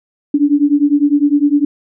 sine beating tone pair, 285 / 294.9 Hz, C#4 / D4, +48 / +7 cents, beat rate 9.9 Hz, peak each -12 dBFS, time 0.34-1.65 s, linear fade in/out 5 ms, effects none

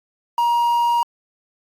triangle tone with quantisation, 947 Hz, A#5, 27 cents sharp, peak -13 dBFS, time 0.38-1.03 s, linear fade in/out 2 ms, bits 6, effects AAC 48 kbps

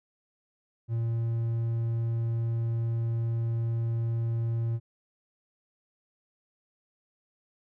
triangle tone, 115.3 Hz, A#2, 19 cents flat, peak -24 dBFS, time 0.88-4.8 s, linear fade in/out 50 ms, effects none

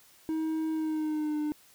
triangle tone with pitch glide, 317.3 to 300.7 Hz, D#4 to D4, +34 to +41 cents, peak -26 dBFS, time 0.29-1.52 s, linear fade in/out 0 ms, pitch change -93 cents, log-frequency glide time 0.72-1.38 s, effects white hiss -59 dBFS RMS until 1.74 s

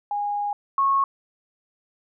sine tone pair in turn, 821 / 1095.9 Hz, G#5 / C#6, -20 / -20 cents, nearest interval perfect fourth, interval 500 cents, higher second, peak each -23 / -17 dBFS, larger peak second, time 0.11-0.53 / 0.78-1.04 s, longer first, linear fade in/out 2 ms, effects none

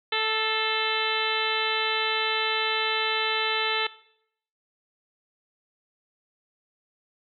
harmonic tone with a mistuned harmonic, 440 Hz, A4, in tune, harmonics 1 / 2 / 3 / 4 / 5 / 6 / 7 / 8 / 9, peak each -32 / -32 / -32 / -32 / -32 / -32 / -32 / -32 / -32 dBFS, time 0.12-3.87 s, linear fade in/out 5 ms, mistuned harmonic 5, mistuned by -43 cents, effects noise-tail reverb RT60 0.7 s tail -19 dB re dry

